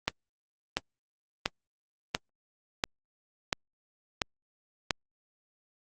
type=click train; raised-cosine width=0.2 ms; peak=-8 dBFS; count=8; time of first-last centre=0.08-4.908 s; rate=1.45 Hz; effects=Opus 32 kbps